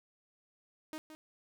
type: tone with echo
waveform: sawtooth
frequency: 311.1 Hz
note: D#4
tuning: in tune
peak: -36 dBFS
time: 0.93-0.98 s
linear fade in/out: 0 ms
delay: 170 ms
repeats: 1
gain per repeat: -9 dB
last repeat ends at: 1.15 s
effects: none